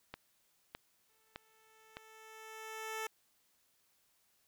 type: click train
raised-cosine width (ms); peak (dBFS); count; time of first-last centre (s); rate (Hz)
0.3; -27; 4; 0.14-1.969; 1.64
type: tone with exponential growth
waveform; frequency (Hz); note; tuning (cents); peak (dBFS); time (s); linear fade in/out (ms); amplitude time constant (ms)
10% pulse; 440; A4; 0; -29; 1.09-3.07; 5; 430
effects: white hiss -74 dBFS RMS until 4.47 s